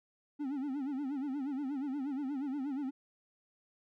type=tone with vibrato; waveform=triangle; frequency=276.3 Hz; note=C#4; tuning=6 cents flat; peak=-32 dBFS; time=0.39-2.91 s; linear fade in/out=20 ms; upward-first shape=sine; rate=8.4 Hz; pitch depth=130 cents each way; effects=none